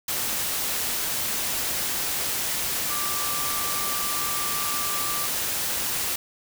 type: tone in noise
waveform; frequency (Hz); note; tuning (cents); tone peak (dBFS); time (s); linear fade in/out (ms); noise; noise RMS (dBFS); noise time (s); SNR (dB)
sine; 1174.7; D6; 0; -32; 2.9-5.27; 5; white; -27; 0.08-6.16; -8
effects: none